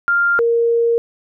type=tone pair in turn; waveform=sine; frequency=1396.9 / 466.2 Hz; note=F6 / A#4; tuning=0 / 0 cents; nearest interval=octave + perfect fifth; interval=1900 cents; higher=first; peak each=-12 dBFS; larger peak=neither; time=0.08-0.39 / 0.39-0.98 s; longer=second; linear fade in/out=0 ms; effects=none